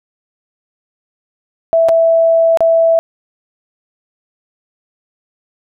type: tone with dropouts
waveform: sine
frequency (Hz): 659.3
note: E5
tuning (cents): 0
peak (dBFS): -7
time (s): 1.73-2.99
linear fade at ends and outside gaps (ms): 0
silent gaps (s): 1.886-1.891 / 2.573-2.606
effects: none